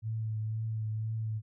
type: tone with vibrato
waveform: sine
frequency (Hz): 109.9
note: A2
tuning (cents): -2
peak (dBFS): -31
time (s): 0.02-1.42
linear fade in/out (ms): 50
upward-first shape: triangle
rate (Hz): 2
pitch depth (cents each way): 27
effects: none